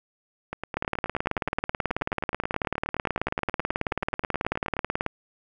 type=two click trains; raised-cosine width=0.5 ms; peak=-16 / -10 dBFS; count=41 / 80; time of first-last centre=0.53-4.767 / 0.77-5.063 s; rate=9.44 / 18.4 Hz; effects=none